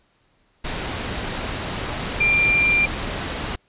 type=tone in noise; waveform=sine; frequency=2381 Hz; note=D7; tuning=23 cents sharp; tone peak=-15 dBFS; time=2.2-2.86 s; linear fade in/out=10 ms; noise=pink; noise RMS=-27 dBFS; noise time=0.64-3.56 s; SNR=+9 dB; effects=pink hiss -63 dBFS RMS until 3.68 s + resampled to 8000 Hz